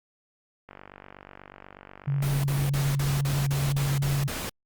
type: click train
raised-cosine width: 0.5 ms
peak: -28 dBFS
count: 75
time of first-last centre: 0.69-2.225 s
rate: 48.2 Hz
type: tone with vibrato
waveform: sine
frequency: 139.7 Hz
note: C#3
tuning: 14 cents sharp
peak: -23 dBFS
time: 2.07-4.28 s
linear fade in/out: 10 ms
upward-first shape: square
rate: 14 Hz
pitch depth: 19 cents each way
type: noise bursts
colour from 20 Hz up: pink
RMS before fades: -33 dBFS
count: 9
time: 2.22-4.496 s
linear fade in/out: 5 ms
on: 220 ms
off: 37 ms
effects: Opus 48 kbps